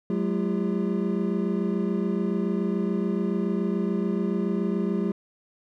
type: tone cluster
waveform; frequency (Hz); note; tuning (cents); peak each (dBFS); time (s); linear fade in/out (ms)
triangle; 186.5 / 213.5 / 342.3 / 401.4; F#3 / G#3 / F4 / G4; +14 / +48 / -35 / +41; -25 / -26 / -29 / -29; 0.1-5.12; 2
effects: none